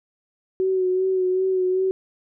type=tone with vibrato; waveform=sine; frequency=373.1 Hz; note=F#4; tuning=14 cents sharp; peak=-18 dBFS; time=0.6-1.91 s; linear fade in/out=0 ms; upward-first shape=sine; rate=2.6 Hz; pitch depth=29 cents each way; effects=none